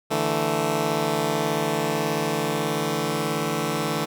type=chord; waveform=10% pulse; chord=D suspended second; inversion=none; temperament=just; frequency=146.83 / 165.19 / 220.2 Hz; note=D3 / E3 / A3; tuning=0 / +4 / +2 cents; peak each=-19 dBFS; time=0.1-4.06 s; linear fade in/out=20 ms; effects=none